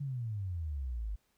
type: exponential sweep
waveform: sine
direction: down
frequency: 145.7 to 49 Hz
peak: -34 dBFS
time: 0-1.16 s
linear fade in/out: 10 ms
effects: pink hiss -75 dBFS RMS until 1.37 s